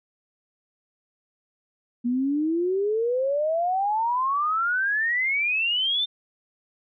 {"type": "exponential sweep", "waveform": "sine", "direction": "up", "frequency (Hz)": [236.2, 3612], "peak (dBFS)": -21, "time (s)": [2.04, 6.06], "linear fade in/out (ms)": 20, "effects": []}